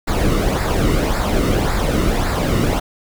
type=noise with flanger; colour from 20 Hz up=brown; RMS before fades=-17 dBFS; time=0.07-2.8 s; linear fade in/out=10 ms; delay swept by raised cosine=0.32 to 1.25 ms; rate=1.8 Hz; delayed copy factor=-0.6; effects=none